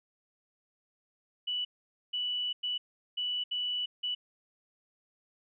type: tone bursts at uneven times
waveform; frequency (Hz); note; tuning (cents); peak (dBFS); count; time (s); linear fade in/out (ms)
sine; 2960; F#7; 0; -30; 6; 1.47-1.65 / 2.13-2.53 / 2.63-2.78 / 3.17-3.44 / 3.51-3.86 / 4.03-4.15; 10
effects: none